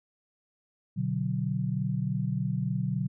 sine chord, B minor, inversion none, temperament equal with one note detuned, 123.47 / 146.83 / 186.28 Hz, B2 / D3 / F#3, 0 / 0 / +12 cents, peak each -31 dBFS, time 0.96-3.08 s, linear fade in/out 20 ms, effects none

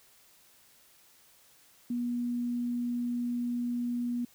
sine tone, 241.5 Hz, B3, 39 cents flat, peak -29 dBFS, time 1.9-4.25 s, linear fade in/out 5 ms, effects white hiss -61 dBFS RMS until 4.34 s

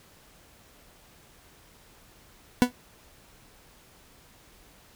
40% pulse tone with exponential decay, 246.9 Hz, B3, in tune, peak -11 dBFS, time 2.62-2.72 s, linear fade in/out 0 ms, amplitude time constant 20 ms, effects pink hiss -56 dBFS RMS until 4.95 s

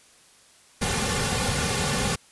pink noise with comb filter, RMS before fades -25 dBFS, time 0.81-2.16 s, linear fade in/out 10 ms, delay 3.1 ms, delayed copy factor -0.95, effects white hiss -55 dBFS RMS until 2.31 s + resampled to 24000 Hz

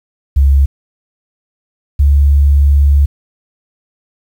sine tone pair in turn, 69 / 70.98 Hz, C#2 / C#2, -7 / +42 cents, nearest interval unison, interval 49 cents, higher second, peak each -5 dBFS, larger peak neither, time 0.36-0.66 / 1.99-3.06 s, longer second, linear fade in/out 10 ms, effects 7-bit

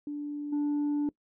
sine tone with level steps, 292.4 Hz, D4, 7 cents flat, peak -32 / -23 dBFS, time 0.07-1.09 s, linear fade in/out 2 ms, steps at 0.52 s, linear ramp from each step 10 ms, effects noise-tail reverb RT60 0.1 s tail -23 dB re dry + tanh soft clip ceiling -25 dBFS

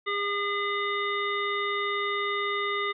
harmonic tone with a mistuned harmonic, 405.8 Hz, G#4, 40 cents flat, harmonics 1 / 3 / 5 / 7 / 9, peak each -32 / -30 / -31 / -42 / -36 dBFS, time 0.06-2.93 s, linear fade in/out 20 ms, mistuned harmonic 7, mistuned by +47 cents, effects none

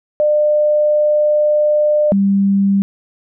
sine tone pair in turn, 600 / 197.47 Hz, D5 / G3, +37 / +13 cents, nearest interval octave + perfect fifth, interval 1924 cents, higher first, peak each -10 dBFS, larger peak neither, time 0.2-2.12 / 2.12-2.82 s, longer first, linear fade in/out 0 ms, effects none

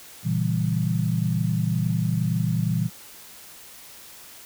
sine chord, A# diminished seventh, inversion none, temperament equal, 116.54 / 138.59 / 164.81 / 196 Hz, A#2 / C#3 / E3 / G3, 0 / 0 / 0 / 0 cents, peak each -25 / -30 / -24 / -29 dBFS, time 0.23-2.9 s, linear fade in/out 50 ms, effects white hiss -45 dBFS RMS until 4.45 s

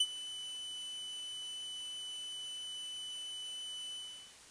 45% pulse tone with ADSR envelope, 2999 Hz, F#7, 23 cents sharp, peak -24 dBFS, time 0-4.36 s, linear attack 6 ms, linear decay 49 ms, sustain -17 dB, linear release 420 ms, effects white hiss -56 dBFS RMS until 4.5 s + resampled to 22050 Hz

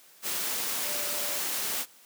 sine tone in noise, 588 Hz, D5, 2 cents sharp, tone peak -41 dBFS, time 0.82-1.41 s, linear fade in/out 50 ms, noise white, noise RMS -31 dBFS, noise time 0.22-1.86 s, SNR -13 dB, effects white hiss -56 dBFS RMS until 2.05 s + high-pass 200 Hz 12 dB/octave

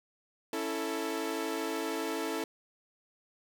sawtooth chord, A major, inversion first, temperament equal with one note detuned, 277.2 / 329.6 / 442.3 Hz, C#4 / E4 / A4, 0 / 0 / +9 cents, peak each -35 / -32 / -32 dBFS, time 0.53-2.44 s, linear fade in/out 2 ms, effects none

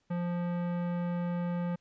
sine tone with tanh clipping, 174.7 Hz, F3, 1 cent sharp, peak -32 dBFS, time 0.1-1.76 s, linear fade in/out 10 ms, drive 18 dB, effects pink hiss -75 dBFS RMS until 1.8 s + resampled to 16000 Hz

